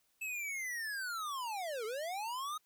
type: linear two-way sweep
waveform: square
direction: down then up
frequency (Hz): 2631 to 417.3 to 1267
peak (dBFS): -38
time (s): 0.21-2.58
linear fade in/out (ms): 10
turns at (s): 1.85
effects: white hiss -75 dBFS RMS until 2.65 s